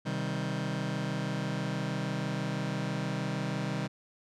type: chord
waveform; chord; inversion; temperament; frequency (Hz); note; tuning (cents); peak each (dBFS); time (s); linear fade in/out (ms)
sawtooth; C minor; none; just; 130.81 / 156.98 / 196.22; C3 / Eb3 / G3; 0 / +16 / +2; -31; 0.05-3.88; 20
effects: low-pass 6000 Hz 12 dB/octave